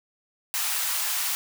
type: high-pass noise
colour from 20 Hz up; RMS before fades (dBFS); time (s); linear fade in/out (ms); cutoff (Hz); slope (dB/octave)
white; -27; 0.54-1.35; 0; 780; 24
effects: none